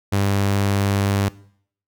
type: tone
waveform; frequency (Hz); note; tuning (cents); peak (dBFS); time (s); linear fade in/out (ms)
sawtooth; 99.6; G2; +28; -13; 0.12-1.29; 10
effects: noise-tail reverb RT60 0.6 s tail -20 dB re dry